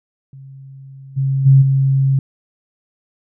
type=tone with level steps; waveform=sine; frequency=135.4 Hz; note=C#3; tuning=40 cents flat; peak=-34 / -14 / -5 / -11 dBFS; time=0.33-2.19 s; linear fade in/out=2 ms; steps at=1.16 / 1.45 / 1.61 s; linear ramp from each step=20 ms; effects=none